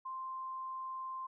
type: tone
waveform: sine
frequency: 1046.5 Hz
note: C6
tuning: in tune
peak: -39 dBFS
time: 0.05-1.27 s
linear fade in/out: 10 ms
effects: none